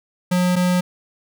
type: tone pair in turn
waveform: square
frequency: 180 / 180 Hz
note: F#3 / F#3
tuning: -47 / -47 cents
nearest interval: unison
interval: 0 cents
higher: neither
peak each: -16 dBFS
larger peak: neither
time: 0.31-0.56 / 0.56-0.81 s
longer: neither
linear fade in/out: 10 ms
effects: none